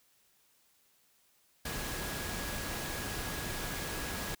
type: tone in noise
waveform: sine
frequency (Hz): 1661.2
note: G#6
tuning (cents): 0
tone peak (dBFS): -46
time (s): 1.65-4.35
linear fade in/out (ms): 5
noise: pink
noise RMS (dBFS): -38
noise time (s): 1.65-4.35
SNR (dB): -11
effects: white hiss -69 dBFS RMS until 4.4 s